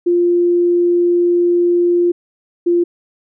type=tone pair in turn; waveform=sine; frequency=349.2 / 346.8 Hz; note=F4 / F4; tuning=0 / -12 cents; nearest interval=unison; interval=12 cents; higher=first; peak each=-10 dBFS; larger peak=neither; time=0.06-2.12 / 2.66-2.84 s; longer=first; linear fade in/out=10 ms; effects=none